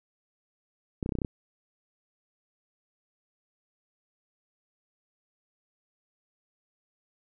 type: clicks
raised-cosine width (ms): 3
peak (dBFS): -17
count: 8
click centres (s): 1.028 / 1.061 / 1.092 / 1.122 / 1.153 / 1.187 / 1.218 / 1.248
effects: none